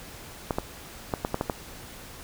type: clicks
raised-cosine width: 1 ms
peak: -11 dBFS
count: 7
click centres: 0.508 / 0.585 / 1.138 / 1.249 / 1.344 / 1.411 / 1.498 s
effects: pink hiss -44 dBFS RMS until 2.23 s